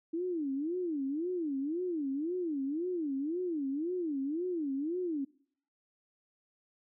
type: tone with vibrato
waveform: sine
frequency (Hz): 313.7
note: D#4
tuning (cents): +14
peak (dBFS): -31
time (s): 0.13-5.25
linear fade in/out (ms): 10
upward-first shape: sine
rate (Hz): 1.9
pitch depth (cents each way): 270
effects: noise-tail reverb RT60 0.6 s tail -24 dB re dry